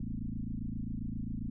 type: tone with frequency modulation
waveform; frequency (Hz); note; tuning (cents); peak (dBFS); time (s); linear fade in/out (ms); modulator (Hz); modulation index
sine; 120; B2; -49; -34; 0-1.5; 5; 27.5; 4.9
effects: none